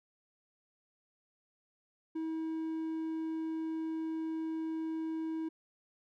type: tone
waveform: triangle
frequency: 320.9 Hz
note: E4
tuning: 46 cents flat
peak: -32 dBFS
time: 2.15-5.49 s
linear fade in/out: 10 ms
effects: none